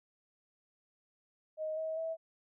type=tone with pitch steps; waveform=sine; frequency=625 / 637.4 / 650 Hz; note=D#5 / D#5 / E5; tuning=+8 / +42 / -24 cents; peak=-34 dBFS; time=1.57-2.17 s; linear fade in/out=50 ms; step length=200 ms; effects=none